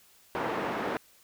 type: band-pass noise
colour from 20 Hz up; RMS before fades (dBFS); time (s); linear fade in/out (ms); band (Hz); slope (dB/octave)
pink; -32; 0.35-0.97; 0; 280 to 1500; 12
effects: white hiss -60 dBFS RMS until 1.23 s